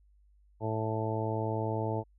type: harmonic tone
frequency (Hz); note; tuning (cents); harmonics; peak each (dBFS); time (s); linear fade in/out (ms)
110; A2; 0; 1 / 2 / 3 / 4 / 5 / 6 / 7 / 8; -33 / -41 / -38 / -37 / -40 / -39 / -45 / -38; 0.6-2.04; 50
effects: added 50 Hz sine -60 dBFS peak until 2.18 s